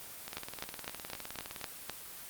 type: two click trains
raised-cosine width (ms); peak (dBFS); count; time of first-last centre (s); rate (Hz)
0.2; -18 / -23; 7 / 27; 0.37-1.897 / 0.28-1.613; 3.93 / 19.5
effects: white hiss -47 dBFS RMS until 2.29 s + Opus 24 kbps